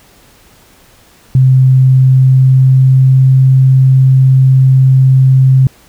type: tone with pitch glide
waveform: sine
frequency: 130.5 to 131.86 Hz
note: C3 to C3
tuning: -4 to +14 cents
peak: -3 dBFS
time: 1.35-5.67 s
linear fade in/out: 2 ms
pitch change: +18 cents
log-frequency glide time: 1.68-3.37 s
effects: pink hiss -44 dBFS RMS until 5.88 s